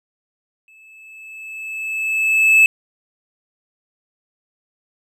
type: tone with exponential growth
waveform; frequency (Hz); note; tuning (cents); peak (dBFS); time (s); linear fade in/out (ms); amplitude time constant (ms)
triangle; 2612; E7; -17; -5; 0.68-2.66; 1; 430
effects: none